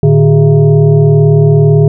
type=tone with frequency modulation; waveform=sine; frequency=150 Hz; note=D3; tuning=37 cents sharp; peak=-3 dBFS; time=0.03-1.88 s; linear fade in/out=2 ms; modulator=262 Hz; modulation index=1; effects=none